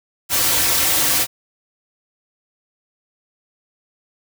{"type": "noise with comb filter", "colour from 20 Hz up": "white", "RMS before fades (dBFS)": -17, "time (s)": [0.29, 1.27], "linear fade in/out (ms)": 50, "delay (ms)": 4.8, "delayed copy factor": -0.9, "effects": []}